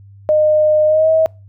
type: tone with pitch glide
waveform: sine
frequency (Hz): 612 to 639.8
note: D#5 to D#5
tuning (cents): -29 to +48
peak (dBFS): -9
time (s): 0.29-1.26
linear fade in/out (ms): 0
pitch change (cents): +77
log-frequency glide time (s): 0.86-1.1
effects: noise-tail reverb RT60 0.3 s tail -26 dB re dry + added 99 Hz sine -38 dBFS peak until 1.48 s